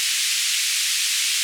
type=band-pass noise; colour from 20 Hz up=pink; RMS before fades=-22 dBFS; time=0-1.43 s; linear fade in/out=0 ms; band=2300 to 9900 Hz; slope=24 dB/octave; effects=none